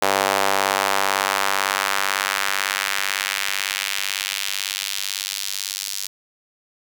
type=tone with high-pass filter sweep; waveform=sawtooth; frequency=98 Hz; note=G2; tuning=in tune; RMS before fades=-23 dBFS; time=0.02-6.07 s; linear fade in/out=5 ms; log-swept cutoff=640 to 5000 Hz; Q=1.2; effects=none